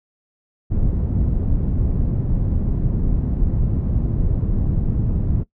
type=low-pass noise; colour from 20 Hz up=pink; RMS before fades=-19 dBFS; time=0.7-5.44 s; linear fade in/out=20 ms; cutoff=180 Hz; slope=12 dB/octave; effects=noise-tail reverb RT60 0.1 s tail -18 dB re dry